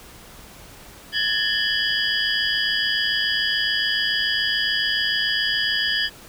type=tone cluster; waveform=sine; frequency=1685 / 1792 / 3031 / 3301 / 4868 Hz; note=G#6 / A6 / F#7 / G#7 / D#8; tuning=+25 / +31 / +41 / -11 / -39 cents; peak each=-26 dBFS; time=1.12-6.1 s; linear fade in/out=50 ms; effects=pink hiss -44 dBFS RMS until 6.28 s